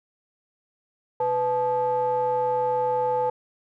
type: ring-modulated tone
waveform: triangle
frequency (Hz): 184.1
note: F#3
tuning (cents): -8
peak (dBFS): -16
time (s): 1.2-3.3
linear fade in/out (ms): 5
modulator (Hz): 683
effects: none